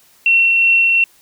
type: tone with tremolo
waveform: sine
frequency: 2718 Hz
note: F7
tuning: 48 cents flat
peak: -8 dBFS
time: 0.26-1.04 s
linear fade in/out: 2 ms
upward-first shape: triangle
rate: 2.7 Hz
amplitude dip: 25%
effects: white hiss -51 dBFS RMS until 1.21 s